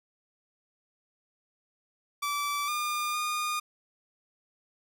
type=tone with pitch steps; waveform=sawtooth; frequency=1159 / 1207 / 1220 Hz; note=D6 / D6 / D#6; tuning=-23 / +47 / -34 cents; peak=-25 dBFS; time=2.22-3.6 s; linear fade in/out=10 ms; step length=460 ms; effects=none